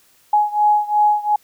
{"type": "beating tone pair", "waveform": "sine", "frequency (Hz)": [837, 839.8], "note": ["G#5", "G#5"], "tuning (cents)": [13, 19], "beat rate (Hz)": 2.8, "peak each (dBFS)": [-15, -17], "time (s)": [0.33, 1.36], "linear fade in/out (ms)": 5, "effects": ["white hiss -55 dBFS RMS until 1.43 s"]}